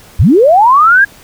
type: linear sweep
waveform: sine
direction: up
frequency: 53.5 to 1661.2 Hz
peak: -3 dBFS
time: 0.19-1.05 s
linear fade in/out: 10 ms
effects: pink hiss -39 dBFS RMS until 1.23 s